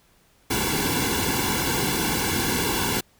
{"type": "noise with comb filter", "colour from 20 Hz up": "pink", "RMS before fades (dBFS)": -24, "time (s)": [0.5, 3.01], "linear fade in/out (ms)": 10, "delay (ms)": 1.6, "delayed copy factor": -0.9, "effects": ["pink hiss -60 dBFS RMS until 3.19 s"]}